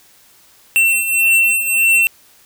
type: beating tone pair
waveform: square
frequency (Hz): 2701 / 2702.7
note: E7 / E7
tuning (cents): +42 / +43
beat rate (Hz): 1.7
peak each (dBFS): -13 / -19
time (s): 0.76-2.07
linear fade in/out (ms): 0
effects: white hiss -49 dBFS RMS until 2.45 s